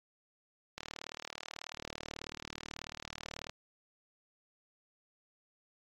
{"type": "click train", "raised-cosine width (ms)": 0.2, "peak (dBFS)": -23, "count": 105, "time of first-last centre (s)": [0.78, 3.495], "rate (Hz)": 38.3, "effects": ["AAC 48 kbps"]}